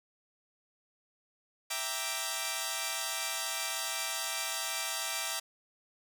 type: chord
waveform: 5% pulse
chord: E half-diminished seventh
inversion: none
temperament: equal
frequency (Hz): 659.3 / 784 / 932.3 / 1174.7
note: E5 / G5 / Bb5 / D6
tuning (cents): 0 / 0 / 0 / 0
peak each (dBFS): -27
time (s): 1.7-5.4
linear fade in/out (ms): 10
effects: none